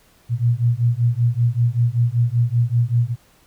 sine beating tone pair, 116.54 / 121.74 Hz, A#2 / B2, 0 / -24 cents, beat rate 5.2 Hz, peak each -18 dBFS, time 0.29-3.16 s, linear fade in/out 50 ms, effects pink hiss -55 dBFS RMS until 3.46 s

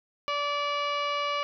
harmonic tone with a mistuned harmonic, 579 Hz, D5, 25 cents flat, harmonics 1 / 2 / 3 / 4 / 5 / 6 / 7 / 8 / 9 / 10, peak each -33 / -29 / -44 / -35 / -36 / -47 / -44 / -49 / -49 / -54 dBFS, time 0.28-1.43 s, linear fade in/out 0 ms, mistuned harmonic 9, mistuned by -60 cents, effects none

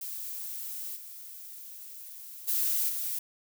violet noise with level steps, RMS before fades -38 / -45 / -28 / -33 dBFS, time 0.01-3.19 s, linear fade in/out 5 ms, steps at 0.95 / 2.47 / 2.88 s, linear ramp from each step 20 ms, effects none

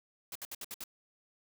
white noise bursts, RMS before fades -42 dBFS, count 6, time 0.32-0.839 s, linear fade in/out 2 ms, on 34 ms, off 63 ms, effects none

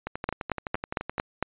two click trains, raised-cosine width 0.5 ms, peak -16 / -10 dBFS, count 14 / 6, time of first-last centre 0.07-1.181 / 0.29-1.426 s, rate 11.7 / 4.4 Hz, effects resampled to 8000 Hz

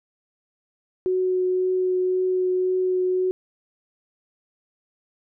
sine tone with vibrato, 368.8 Hz, F#4, 6 cents flat, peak -19 dBFS, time 1.06-3.31 s, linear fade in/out 0 ms, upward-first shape triangle, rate 1.9 Hz, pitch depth 10 cents each way, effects none

